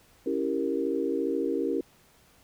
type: chord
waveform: sine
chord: C# diminished seventh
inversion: none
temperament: equal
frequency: 277.2 / 329.6 / 392 / 466.2 Hz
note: C#4 / E4 / G4 / Bb4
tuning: 0 / 0 / 0 / 0 cents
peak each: -31 dBFS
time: 0.26-1.81 s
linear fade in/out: 5 ms
effects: pink hiss -60 dBFS RMS until 2.43 s